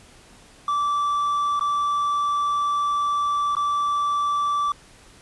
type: tone with dropouts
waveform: triangle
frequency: 1163 Hz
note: D6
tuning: 17 cents flat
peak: -18 dBFS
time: 0.68-4.72 s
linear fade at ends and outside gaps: 2 ms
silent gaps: 1.595-1.609 / 3.552-3.567 s
effects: pink hiss -50 dBFS RMS until 5.21 s + resampled to 24000 Hz